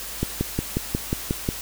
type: click train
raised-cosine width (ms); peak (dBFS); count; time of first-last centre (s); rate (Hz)
3; -9; 8; 0.23-1.489; 5.56
effects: added 50 Hz sine -44 dBFS peak until 1.61 s + white hiss -34 dBFS RMS until 1.61 s